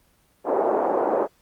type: band-pass noise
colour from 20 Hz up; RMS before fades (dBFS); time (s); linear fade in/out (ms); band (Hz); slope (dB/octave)
pink; -22; 0.44-1.28; 50; 360 to 890; 24
effects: pink hiss -62 dBFS RMS until 1.41 s + Opus 24 kbps